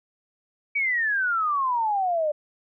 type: exponential sweep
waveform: sine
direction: down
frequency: 2300 to 587.3 Hz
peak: -21 dBFS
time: 0.75-2.32 s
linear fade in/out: 10 ms
effects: none